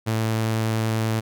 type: tone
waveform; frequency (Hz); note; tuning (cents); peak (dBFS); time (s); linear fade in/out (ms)
sawtooth; 111.2; A2; +19; -17; 0.06-1.21; 20
effects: none